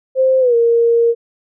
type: tone with pitch glide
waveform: sine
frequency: 523.3 to 466.2 Hz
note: C5 to A#4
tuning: 0 to 0 cents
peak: -9 dBFS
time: 0.15-1.15 s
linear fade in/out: 50 ms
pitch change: -200 cents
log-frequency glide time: 0.4-0.55 s
effects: none